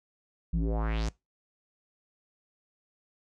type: tone with low-pass filter sweep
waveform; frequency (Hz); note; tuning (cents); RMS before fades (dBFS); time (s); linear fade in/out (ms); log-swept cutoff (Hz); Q
square; 55; A1; 0; -29; 0.53-1.09; 5; 140 to 7400; 3.1
effects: noise-tail reverb RT60 0.2 s tail -21 dB re dry